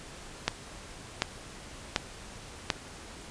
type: click train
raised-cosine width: 0.2 ms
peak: -7 dBFS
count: 4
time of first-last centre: 0.48-2.702 s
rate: 1.35 Hz
effects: pink hiss -46 dBFS RMS until 3.3 s + resampled to 22050 Hz